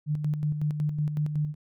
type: tone with tremolo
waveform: sine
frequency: 150.1 Hz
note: D3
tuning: 38 cents sharp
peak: -23 dBFS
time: 0.06-1.55 s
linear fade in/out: 50 ms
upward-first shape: square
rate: 5.4 Hz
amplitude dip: 50%
effects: none